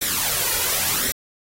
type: noise with flanger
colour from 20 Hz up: white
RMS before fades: -22 dBFS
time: 0.01-1.12 s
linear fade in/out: 10 ms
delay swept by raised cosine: 0.52 to 2.12 ms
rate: 0.92 Hz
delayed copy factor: +0.6
effects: AAC 48 kbps